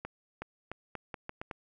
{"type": "accelerating click train", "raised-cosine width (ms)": 0.5, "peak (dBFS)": -23, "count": 8, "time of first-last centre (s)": [0.05, 1.512], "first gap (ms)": 370, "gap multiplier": 0.8, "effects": []}